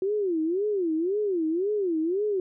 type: tone with vibrato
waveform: sine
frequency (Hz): 365.1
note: F#4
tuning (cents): -23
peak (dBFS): -23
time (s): 0.02-2.4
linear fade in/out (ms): 2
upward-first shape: sine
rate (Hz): 1.9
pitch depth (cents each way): 260
effects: none